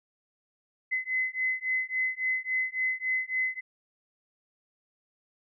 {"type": "beating tone pair", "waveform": "sine", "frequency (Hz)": [2034, 2037.6], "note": ["C7", "C7"], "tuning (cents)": [-50, -46], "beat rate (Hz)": 3.6, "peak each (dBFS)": [-30, -30], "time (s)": [0.91, 3.61], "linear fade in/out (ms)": 20, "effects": []}